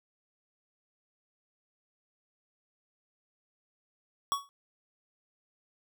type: tone with exponential decay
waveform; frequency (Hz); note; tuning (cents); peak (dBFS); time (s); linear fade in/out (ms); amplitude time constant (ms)
square; 1121; C#6; +19; -24; 4.32-4.49; 0; 36
effects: none